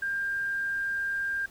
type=tone with tanh clipping; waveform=triangle; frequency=1597 Hz; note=G6; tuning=32 cents sharp; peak=-27 dBFS; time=0.02-1.46 s; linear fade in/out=5 ms; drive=2 dB; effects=pink hiss -54 dBFS RMS until 1.5 s